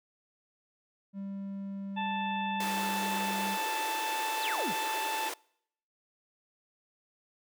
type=tone; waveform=triangle; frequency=196.8 Hz; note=G3; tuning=7 cents sharp; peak=-34 dBFS; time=1.13-3.58 s; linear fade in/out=50 ms
type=harmonic tone; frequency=880 Hz; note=A5; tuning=in tune; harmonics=1 / 2 / 3 / 4; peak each=-32 / -42 / -40 / -43 dBFS; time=1.96-5.3 s; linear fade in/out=20 ms
type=high-pass noise; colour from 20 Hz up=pink; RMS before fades=-38 dBFS; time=2.6-5.34 s; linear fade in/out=5 ms; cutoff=300 Hz; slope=96 dB/octave
type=exponential sweep; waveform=sine; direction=down; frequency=5700 to 132.2 Hz; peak=-33 dBFS; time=4.4-4.74 s; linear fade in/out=50 ms
effects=noise-tail reverb RT60 0.7 s tail -26 dB re dry